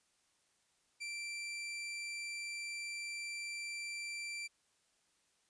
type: tone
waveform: sawtooth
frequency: 2349 Hz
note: D7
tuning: in tune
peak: -37 dBFS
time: 1-4.48 s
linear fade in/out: 20 ms
effects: white hiss -75 dBFS RMS until 5.49 s + resampled to 22050 Hz